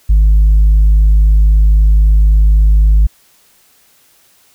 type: tone with tanh clipping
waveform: sine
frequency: 51.9 Hz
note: G#1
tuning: in tune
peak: -5 dBFS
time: 0.09-3.07 s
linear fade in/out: 10 ms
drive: 1 dB
effects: white hiss -50 dBFS RMS until 4.54 s